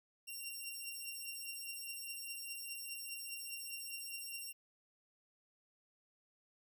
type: beating tone pair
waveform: 10% pulse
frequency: 2760 / 2764.9 Hz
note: F7 / F7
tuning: -21 / -18 cents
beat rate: 4.9 Hz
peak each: -38 / -38 dBFS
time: 0.27-4.53 s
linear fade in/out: 20 ms
effects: none